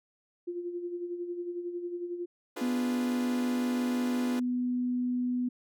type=tone with tremolo; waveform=sine; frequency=350 Hz; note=F4; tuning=4 cents sharp; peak=-31 dBFS; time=0.47-2.26 s; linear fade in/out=10 ms; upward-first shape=sine; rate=11 Hz; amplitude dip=55%
type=chord; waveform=sawtooth; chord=D diminished seventh; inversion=none; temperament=equal; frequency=293.7 / 349.2 / 415.3 / 493.9 Hz; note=D4 / F4 / Ab4 / Cb5; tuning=0 / 0 / 0 / 0 cents; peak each=-38 / -36 / -39 / -38 dBFS; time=2.56-4.4 s; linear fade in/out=10 ms
type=tone; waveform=sine; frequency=247.9 Hz; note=B3; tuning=7 cents sharp; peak=-27 dBFS; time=2.61-5.49 s; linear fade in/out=10 ms
effects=none